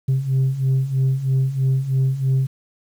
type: beating tone pair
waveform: sine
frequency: 130.81 / 133.91 Hz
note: C3 / C3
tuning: 0 / +41 cents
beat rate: 3.1 Hz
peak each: -20 / -16 dBFS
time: 0.08-2.47 s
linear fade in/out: 10 ms
effects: tanh soft clip ceiling -13 dBFS + 8-bit